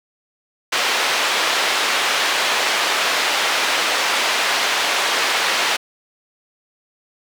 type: band-pass noise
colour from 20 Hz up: white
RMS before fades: -19 dBFS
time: 0.72-5.77 s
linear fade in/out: 10 ms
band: 490 to 3400 Hz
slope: 12 dB/octave
effects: none